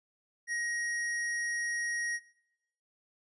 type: tone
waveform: square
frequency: 1885 Hz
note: A#6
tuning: 19 cents sharp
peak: -32 dBFS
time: 0.47-2.2 s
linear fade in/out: 50 ms
effects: noise-tail reverb RT60 0.8 s tail -20 dB re dry + resampled to 24000 Hz

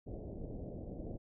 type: low-pass noise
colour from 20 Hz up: pink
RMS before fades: -44 dBFS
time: 0.06-1.18 s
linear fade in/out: 20 ms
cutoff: 640 Hz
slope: 48 dB/octave
effects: none

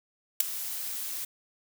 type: noise with ADSR envelope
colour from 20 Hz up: blue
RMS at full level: -18 dBFS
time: 0.4-1.25 s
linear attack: 5 ms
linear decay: 8 ms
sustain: -17 dB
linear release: 5 ms
effects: none

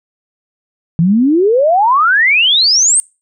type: exponential sweep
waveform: sine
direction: up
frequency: 158.9 to 8870 Hz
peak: -7 dBFS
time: 0.99-3 s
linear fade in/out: 0 ms
effects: noise-tail reverb RT60 0.3 s tail -25 dB re dry

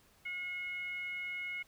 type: tone with frequency modulation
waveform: sine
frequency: 2172 Hz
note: C#7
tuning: 36 cents flat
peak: -37 dBFS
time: 0.25-1.63 s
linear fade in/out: 10 ms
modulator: 734 Hz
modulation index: 0.4
effects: pink hiss -66 dBFS RMS until 1.67 s

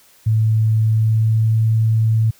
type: tone with pitch glide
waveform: sine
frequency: 110 to 111.28 Hz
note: A2 to A2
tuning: 0 to +20 cents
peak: -12 dBFS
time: 0.26-2.31 s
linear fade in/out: 10 ms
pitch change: +20 cents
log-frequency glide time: 0.84-1.61 s
effects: white hiss -51 dBFS RMS until 2.39 s

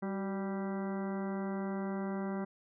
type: harmonic tone with a mistuned harmonic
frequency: 196 Hz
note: G3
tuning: in tune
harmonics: 1 / 2 / 3 / 4 / 5 / 6 / 7 / 8 / 10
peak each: -35 / -41 / -45 / -47 / -49 / -51 / -52 / -53 / -55 dBFS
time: 0.02-2.45 s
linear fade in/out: 10 ms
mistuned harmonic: 2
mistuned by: -57 cents
effects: none

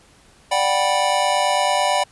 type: chord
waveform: square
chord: G major seventh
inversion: second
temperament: just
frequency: 588 / 735 / 784 / 980 Hz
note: D5 / F#5 / G5 / B5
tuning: +2 / -12 / 0 / -14 cents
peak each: -23 dBFS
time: 0.51-2.04 s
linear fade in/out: 10 ms
effects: pink hiss -52 dBFS RMS until 2.11 s + resampled to 24000 Hz

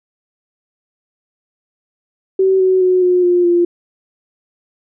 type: tone with pitch steps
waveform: sine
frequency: 381.2 / 374.2 / 367.4 / 360.6 / 354 / 347.5 Hz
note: G4 / F#4 / F#4 / F#4 / F4 / F4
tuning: -48 / +20 / -12 / -45 / +23 / -9 cents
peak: -9 dBFS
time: 2.39-3.65 s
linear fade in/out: 5 ms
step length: 210 ms
effects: none

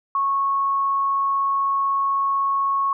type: tone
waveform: sine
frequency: 1101 Hz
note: C#6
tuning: 12 cents flat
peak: -18 dBFS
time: 0.15-2.93 s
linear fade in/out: 2 ms
effects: none

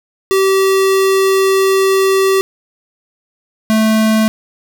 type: tone pair in turn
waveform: square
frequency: 385.5 / 218.9 Hz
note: G4 / A3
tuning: -29 / -9 cents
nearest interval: minor seventh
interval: 980 cents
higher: first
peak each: -10 dBFS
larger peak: neither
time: 0.31-2.41 / 3.7-4.28 s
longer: first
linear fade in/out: 0 ms
effects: none

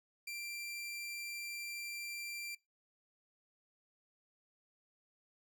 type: tone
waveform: sawtooth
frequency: 2361 Hz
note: D7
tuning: 9 cents sharp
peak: -38 dBFS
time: 0.27-2.55 s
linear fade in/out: 5 ms
effects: noise-tail reverb RT60 0.2 s tail -22 dB re dry

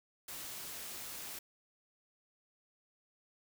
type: noise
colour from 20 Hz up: white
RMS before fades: -45 dBFS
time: 0.28-1.39 s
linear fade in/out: 5 ms
effects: none

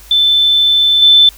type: tone with level steps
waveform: sine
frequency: 3527 Hz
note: A7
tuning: 3 cents sharp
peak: -7 / -3 dBFS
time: 0.11-1.29 s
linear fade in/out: 2 ms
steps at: 1.02 s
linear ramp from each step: 5 ms
effects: added 50 Hz sine -38 dBFS peak until 1.37 s + white hiss -40 dBFS RMS until 1.37 s

